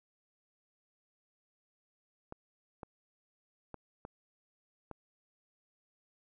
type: clicks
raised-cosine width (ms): 1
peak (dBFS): -29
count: 5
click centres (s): 2.324 / 2.832 / 3.743 / 4.051 / 4.913
effects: none